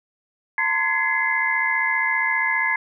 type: tone cluster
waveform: sine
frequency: 906 / 1032 / 1689 / 2057 / 2132 Hz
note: A#5 / C6 / G#6 / C7 / C7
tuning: -50 / -24 / +29 / -30 / +32 cents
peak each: -28 / -29 / -23 / -22 / -30 dBFS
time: 0.58-2.76 s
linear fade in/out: 2 ms
effects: none